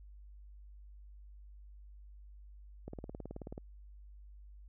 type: click train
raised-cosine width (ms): 2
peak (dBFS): -30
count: 14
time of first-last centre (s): 2.88-3.579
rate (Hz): 18.6
effects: added 50 Hz sine -51 dBFS peak until 4.68 s